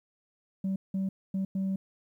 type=tone bursts at uneven times; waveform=sine; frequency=192.1 Hz; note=G3; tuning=35 cents flat; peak=-25 dBFS; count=4; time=0.64-0.76 / 0.94-1.09 / 1.34-1.45 / 1.55-1.76 s; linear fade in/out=5 ms; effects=tanh soft clip ceiling -26 dBFS + 11-bit